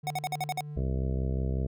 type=tone with tremolo; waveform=triangle; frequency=148.3 Hz; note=D3; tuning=17 cents sharp; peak=-34 dBFS; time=0.03-0.81 s; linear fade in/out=10 ms; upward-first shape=sine; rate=3.2 Hz; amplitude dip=40%
type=tone bursts; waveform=square; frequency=740 Hz; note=F#5; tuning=in tune; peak=-29 dBFS; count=7; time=0.07-0.607 s; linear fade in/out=0 ms; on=33 ms; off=51 ms
type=harmonic tone; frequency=65.41 Hz; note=C2; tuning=in tune; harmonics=1 / 2 / 3 / 4 / 5 / 6 / 7 / 8 / 9 / 10; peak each=-29 / -32 / -37 / -43 / -45 / -42 / -43 / -49 / -50 / -48 dBFS; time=0.76-1.67 s; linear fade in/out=10 ms
effects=none